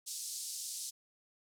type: band-pass noise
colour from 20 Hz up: white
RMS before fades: -42 dBFS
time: 0.06-0.91 s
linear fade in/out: 20 ms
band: 4400 to 10000 Hz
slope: 24 dB/octave
effects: none